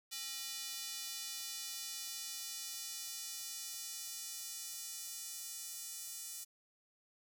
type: tone with high-pass filter sweep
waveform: square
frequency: 269.7 Hz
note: C#4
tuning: 47 cents flat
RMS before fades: -45 dBFS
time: 0.11-6.45 s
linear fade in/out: 20 ms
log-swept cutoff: 4100 to 7100 Hz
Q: 1.2
effects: none

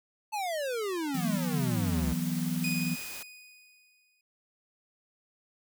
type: exponential sweep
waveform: square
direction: down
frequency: 886 to 64 Hz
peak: -31 dBFS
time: 0.32-2.14 s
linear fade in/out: 20 ms
type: noise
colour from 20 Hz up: white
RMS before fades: -42 dBFS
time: 1.14-3.23 s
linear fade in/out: 5 ms
type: chord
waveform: sine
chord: E suspended second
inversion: none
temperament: equal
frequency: 164.81 / 185 / 246.9 Hz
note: E3 / F#3 / B3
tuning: 0 / 0 / 0 cents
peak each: -32 / -33 / -33 dBFS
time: 1.14-2.96 s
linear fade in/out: 20 ms
type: tone with exponential decay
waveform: sawtooth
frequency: 2482 Hz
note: D#7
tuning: 5 cents flat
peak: -27 dBFS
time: 2.64-4.21 s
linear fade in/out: 2 ms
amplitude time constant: 340 ms
effects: none

